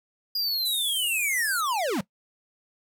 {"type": "linear sweep", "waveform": "square", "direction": "down", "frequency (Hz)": [4890, 158.2], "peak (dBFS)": -25, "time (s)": [0.35, 2.01], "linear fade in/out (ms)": 5}
{"type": "band-pass noise", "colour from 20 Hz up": "pink", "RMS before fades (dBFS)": -34, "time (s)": [0.65, 1.61], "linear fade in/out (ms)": 5, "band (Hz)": [8200, 13000], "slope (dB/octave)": 48}
{"effects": ["noise-tail reverb RT60 0.1 s tail -19 dB re dry"]}